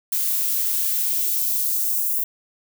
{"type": "noise with high-pass filter sweep", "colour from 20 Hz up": "violet", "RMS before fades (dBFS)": -22, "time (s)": [0.12, 2.24], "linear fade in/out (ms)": 5, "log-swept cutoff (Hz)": [400, 9700], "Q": 0.76, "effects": []}